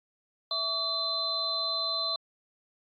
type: tone cluster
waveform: sine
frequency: 655 / 1144 / 3588 / 4071 Hz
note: E5 / D6 / A7 / C8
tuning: -11 / -46 / +33 / -48 cents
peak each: -38 / -36 / -38 / -29 dBFS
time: 0.51-2.16 s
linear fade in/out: 2 ms
effects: AAC 64 kbps